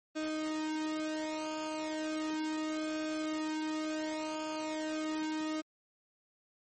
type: tone with flanger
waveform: sawtooth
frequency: 311.1 Hz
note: D#4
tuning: in tune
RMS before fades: -36 dBFS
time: 0.15-5.62 s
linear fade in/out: 20 ms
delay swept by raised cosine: 1 to 2.7 ms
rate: 0.35 Hz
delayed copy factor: -0.75
effects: MP3 32 kbps